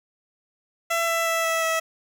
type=tone with pitch steps; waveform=15% pulse; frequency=670 / 665 / 660 / 655.1 / 650.2 Hz; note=E5 / E5 / E5 / E5 / E5; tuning=+28 / +15 / +2 / -11 / -24 cents; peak=-15 dBFS; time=0.9-1.8 s; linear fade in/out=10 ms; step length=180 ms; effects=none